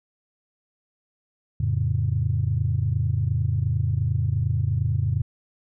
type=chord; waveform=sine; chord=F augmented; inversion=none; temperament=equal; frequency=87.31 / 110 / 138.59 Hz; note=F2 / A2 / C#3; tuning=0 / 0 / 0 cents; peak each=-25 / -23 / -25 dBFS; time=1.6-5.22 s; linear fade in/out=5 ms; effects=tanh soft clip ceiling -11 dBFS